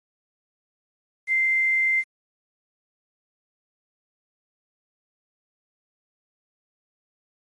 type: tone with quantisation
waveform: sine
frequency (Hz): 2085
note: C7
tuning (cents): -7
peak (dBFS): -18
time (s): 1.27-2.04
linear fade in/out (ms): 50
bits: 8
effects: MP3 48 kbps